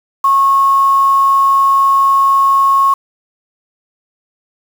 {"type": "tone with quantisation", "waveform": "sine", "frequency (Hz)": 1094, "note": "C#6", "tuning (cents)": -23, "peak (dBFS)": -7, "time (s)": [0.24, 2.94], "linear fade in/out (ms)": 5, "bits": 5, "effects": []}